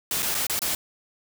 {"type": "noise with dropouts", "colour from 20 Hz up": "white", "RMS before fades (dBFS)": -26, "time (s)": [0.11, 0.75], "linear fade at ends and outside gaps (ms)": 2, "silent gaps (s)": [[0.223, 0.227], [0.345, 0.349], [0.468, 0.497], [0.592, 0.618]], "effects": []}